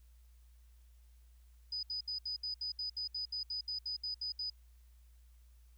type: tone bursts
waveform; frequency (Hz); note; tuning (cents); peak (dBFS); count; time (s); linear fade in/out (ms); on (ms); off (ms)
sine; 4978; D#8; 0; -36; 16; 1.72-4.5; 5; 110; 68
effects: added 59 Hz sine -58 dBFS peak until 5.77 s + white hiss -75 dBFS RMS until 5.77 s